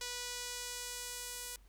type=tone with band-pass filter sweep; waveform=sawtooth; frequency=490 Hz; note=B4; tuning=14 cents flat; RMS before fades=-43 dBFS; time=0.01-1.56 s; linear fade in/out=2 ms; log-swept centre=5700 to 9800 Hz; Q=0.98; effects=added 47 Hz sine -58 dBFS peak until 1.68 s + pink hiss -70 dBFS RMS until 1.68 s